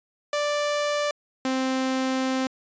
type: tone pair in turn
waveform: sawtooth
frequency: 587.3 / 261.6 Hz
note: D5 / C4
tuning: 0 / 0 cents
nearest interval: octave + major second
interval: 1400 cents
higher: first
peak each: -19 dBFS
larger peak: neither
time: 0.33-1.11 / 1.45-2.47 s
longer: second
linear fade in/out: 2 ms
effects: resampled to 16000 Hz